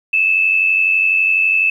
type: tone pair together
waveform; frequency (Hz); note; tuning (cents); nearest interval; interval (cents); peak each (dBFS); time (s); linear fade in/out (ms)
sine; 2541 / 2633; D#7 / E7; +36 / -3; minor second; 61; -19 / -12; 0.13-1.7; 5
effects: 8-bit